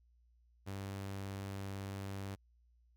sawtooth tone, 98 Hz, G2, in tune, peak -37 dBFS, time 0.66-2.36 s, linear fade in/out 20 ms, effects added 59 Hz sine -66 dBFS peak until 2.96 s

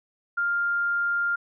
sine tone, 1400 Hz, F6, 4 cents sharp, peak -22 dBFS, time 0.37-1.36 s, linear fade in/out 10 ms, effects none

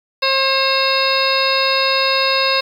harmonic tone with a mistuned harmonic, 536 Hz, C5, 42 cents sharp, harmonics 1 / 2 / 3 / 4 / 5 / 7 / 8 / 9, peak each -20 / -20 / -25 / -26 / -21 / -21 / -22 / -23 dBFS, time 0.22-2.61 s, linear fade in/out 10 ms, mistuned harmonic 9, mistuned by +57 cents, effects 7-bit

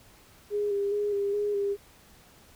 sine tone with vibrato, 407.3 Hz, G#4, 34 cents flat, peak -25 dBFS, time 0.5-1.77 s, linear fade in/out 50 ms, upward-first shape square, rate 2.4 Hz, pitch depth 25 cents each way, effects pink hiss -56 dBFS RMS until 2.55 s

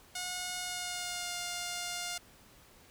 5% pulse tone with pitch glide, 723 to 706.1 Hz, F#5 to F5, -40 to +19 cents, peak -24 dBFS, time 0.15-2.18 s, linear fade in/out 5 ms, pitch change -41 cents, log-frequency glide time 0.6-1.37 s, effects pink hiss -59 dBFS RMS until 2.9 s

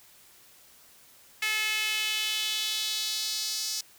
sawtooth tone with high-pass filter sweep, 431.2 Hz, A4, 35 cents flat, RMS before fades -30 dBFS, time 1.42-3.81 s, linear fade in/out 5 ms, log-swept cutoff 2200 to 5200 Hz, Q 2.7, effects white hiss -56 dBFS RMS until 3.98 s

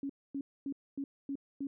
sine tone bursts, 277.2 Hz, C#4, in tune, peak -34 dBFS, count 6, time 0.03-1.67 s, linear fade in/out 2 ms, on 65 ms, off 250 ms, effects none

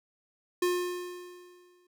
square tone with exponential decay, 356.9 Hz, F4, 38 cents sharp, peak -24 dBFS, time 0.62-1.87 s, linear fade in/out 5 ms, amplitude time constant 270 ms, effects none

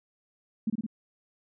sine tone with echo, 220 Hz, A3, in tune, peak -24 dBFS, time 0.67-0.7 s, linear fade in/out 5 ms, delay 55 ms, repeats 3, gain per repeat -2 dB, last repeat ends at 0.865 s, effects none

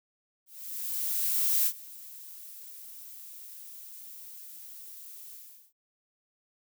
violet noise with ADSR envelope, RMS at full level -25 dBFS, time 0.46-5.73 s, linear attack 1200 ms, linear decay 66 ms, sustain -21 dB, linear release 400 ms, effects none

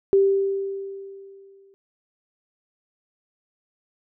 sine tone with exponential decay, 392 Hz, G4, in tune, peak -12 dBFS, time 0.13-1.74 s, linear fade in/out 0 ms, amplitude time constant 350 ms, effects none

